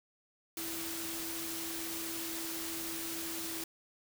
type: tone in noise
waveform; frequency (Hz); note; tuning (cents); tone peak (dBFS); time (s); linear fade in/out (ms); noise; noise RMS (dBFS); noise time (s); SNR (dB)
sine; 329.6; E4; 0; -43; 0.57-3.64; 2; white; -40; 0.57-3.64; -6
effects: none